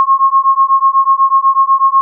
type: beating tone pair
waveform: sine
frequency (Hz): 1077 / 1085.1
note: C6 / C#6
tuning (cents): +50 / -37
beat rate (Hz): 8.1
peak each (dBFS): -10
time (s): 0-2.01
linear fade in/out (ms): 0
effects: none